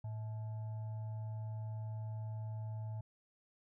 sine tone with frequency modulation, 110 Hz, A2, in tune, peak -39 dBFS, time 0.04-3.01 s, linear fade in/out 5 ms, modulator 754 Hz, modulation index 0.22, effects none

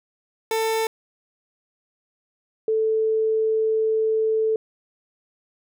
30% pulse / sine tone pair in turn, 445.6 / 440 Hz, A4 / A4, +22 / 0 cents, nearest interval unison, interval 22 cents, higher first, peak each -18 dBFS, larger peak neither, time 0.51-0.87 / 2.68-4.56 s, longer second, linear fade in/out 2 ms, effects none

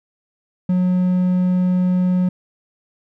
triangle tone, 181.8 Hz, F#3, 30 cents flat, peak -12 dBFS, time 0.69-2.29 s, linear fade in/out 5 ms, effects none

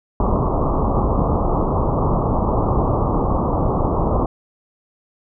pink low-pass noise, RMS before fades -18 dBFS, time 0.2-4.26 s, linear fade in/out 2 ms, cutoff 1200 Hz, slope 96 dB/octave, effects none

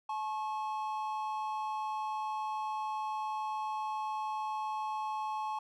triangle tone pair together, 860.9 / 1088 Hz, A5 / C#6, -38 / -33 cents, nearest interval major third, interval 405 cents, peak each -33 / -37 dBFS, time 0.09-5.59 s, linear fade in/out 5 ms, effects none

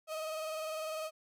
35% pulse tone with vibrato, 630 Hz, D#5, 21 cents sharp, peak -35 dBFS, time 0.07-1.11 s, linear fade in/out 50 ms, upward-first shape square, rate 20 Hz, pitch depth 30 cents each way, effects none

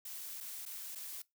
blue noise with dropouts, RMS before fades -45 dBFS, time 0.05-1.22 s, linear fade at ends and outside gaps 5 ms, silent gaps 0.404-0.407 / 0.654-0.66 / 0.951-0.955 s, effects noise-tail reverb RT60 0.2 s tail -22 dB re dry

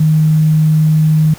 sine tone with quantisation, 155.56 Hz, D#3, in tune, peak -7 dBFS, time 0-1.34 s, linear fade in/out 5 ms, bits 6, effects pink hiss -37 dBFS RMS until 1.38 s

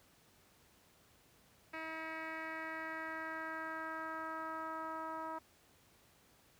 10% pulse tone with low-pass filter sweep, 320.2 Hz, D#4, 50 cents sharp, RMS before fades -43 dBFS, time 1.73-5.39 s, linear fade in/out 10 ms, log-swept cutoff 2500 to 1100 Hz, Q 2.8, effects pink hiss -67 dBFS RMS until 6.59 s + high-pass 60 Hz 12 dB/octave

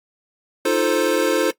square chord, F dominant seventh, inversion third, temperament equal, 311.1 / 349.2 / 440 / 523.3 Hz, Eb4 / F4 / A4 / C5, 0 / 0 / 0 / 0 cents, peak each -24 / -23 / -22 / -22 dBFS, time 0.65-1.51 s, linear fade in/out 5 ms, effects noise-tail reverb RT60 0.1 s tail -20 dB re dry + AAC 64 kbps

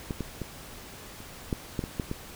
clicks, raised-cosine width 3 ms, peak -18 / -18 / -20 / -30 / -14 / -15 / -20 / -15 / -18 dBFS, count 9, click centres 0.108 / 0.207 / 0.417 / 1.204 / 1.528 / 1.792 / 1.839 / 1.998 / 2.114 s, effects pink hiss -45 dBFS RMS until 2.35 s

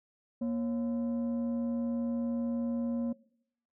sine tone pair together, 236.3 / 547 Hz, A#3 / C#5, +24 / -23 cents, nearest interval octave + minor third, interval 1453 cents, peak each -28 / -37 dBFS, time 0.41-3.13 s, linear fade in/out 10 ms, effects noise-tail reverb RT60 0.7 s tail -22 dB re dry + tanh soft clip ceiling -27 dBFS

